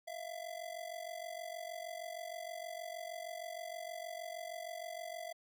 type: ring-modulated tone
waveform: square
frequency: 671 Hz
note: E5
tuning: 31 cents sharp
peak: -40 dBFS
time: 0.07-5.33 s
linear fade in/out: 10 ms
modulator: 23.2 Hz
effects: none